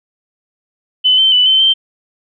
sine tone with pitch steps, 3022 / 3096 / 2984 / 3079 / 3128 Hz, F#7 / G7 / F#7 / G7 / G7, +36 / -22 / +14 / -32 / -4 cents, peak -7 dBFS, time 1.04-1.74 s, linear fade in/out 20 ms, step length 140 ms, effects none

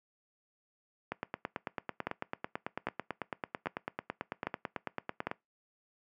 two click trains, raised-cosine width 0.5 ms, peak -19 / -17 dBFS, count 39 / 5, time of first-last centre 1.12-5.314 / 2.07-5.27 s, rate 9.06 / 1.25 Hz, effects noise-tail reverb RT60 0.2 s tail -22 dB re dry + high-pass 150 Hz 12 dB/octave

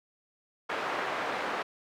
pink band-pass noise, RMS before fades -33 dBFS, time 0.69-1.63 s, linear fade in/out 10 ms, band 540 to 1900 Hz, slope 12 dB/octave, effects none

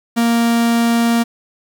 45% pulse tone, 233.1 Hz, A#3, in tune, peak -12 dBFS, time 0.16-1.24 s, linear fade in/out 20 ms, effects 8-bit

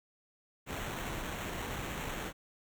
pink noise with sample-and-hold, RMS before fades -39 dBFS, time 0.66-2.33 s, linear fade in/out 50 ms, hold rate 4900 Hz, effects none

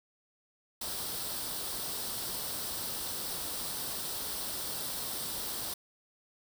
white noise with comb filter, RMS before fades -37 dBFS, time 0.81-5.74 s, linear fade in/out 5 ms, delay 0.22 ms, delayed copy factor +0.55, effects none

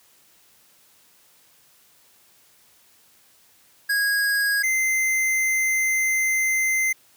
square tone pair in turn, 1647 / 2075 Hz, G#6 / C7, -15 / -15 cents, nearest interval major third, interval 400 cents, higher second, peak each -20 dBFS, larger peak neither, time 3.89-4.63 / 4.63-6.93 s, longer second, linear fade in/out 10 ms, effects white hiss -57 dBFS RMS until 7.16 s + high-pass 60 Hz 12 dB/octave

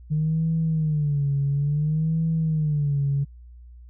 sine tone with vibrato, 150.8 Hz, D3, 46 cents sharp, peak -19 dBFS, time 0.1-3.25 s, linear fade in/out 20 ms, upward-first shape sine, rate 0.58 Hz, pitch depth 130 cents each way, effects tanh soft clip ceiling -15 dBFS + added 60 Hz sine -42 dBFS peak until 3.89 s

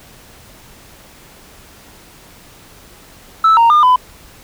sine tone with pitch steps, 1313 / 927 / 1209 / 1004 Hz, E6 / A#5 / D6 / B5, -7 / -10 / +50 / +28 cents, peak -4 dBFS, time 3.44-3.96 s, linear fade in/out 5 ms, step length 130 ms, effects tanh soft clip ceiling -5 dBFS + pink hiss -42 dBFS RMS until 4.43 s

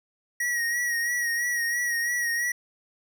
square tone with vibrato, 1900 Hz, A#6, 33 cents sharp, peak -25 dBFS, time 0.4-2.52 s, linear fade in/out 5 ms, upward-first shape sine, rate 3 Hz, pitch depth 40 cents each way, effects none

